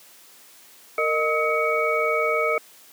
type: tone cluster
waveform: sine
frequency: 460.7 / 617 / 1277 / 2243 Hz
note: A#4 / D#5 / D#6 / C#7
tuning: -20 / -15 / +45 / +20 cents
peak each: -25 dBFS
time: 0.98-2.58 s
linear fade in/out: 2 ms
effects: white hiss -50 dBFS RMS until 2.92 s + high-pass 200 Hz 12 dB/octave